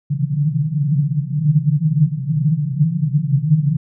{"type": "band-pass noise", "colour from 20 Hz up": "pink", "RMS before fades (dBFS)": -17, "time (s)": [0.1, 3.77], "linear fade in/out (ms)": 10, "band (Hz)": [140, 160], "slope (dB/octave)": 96, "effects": []}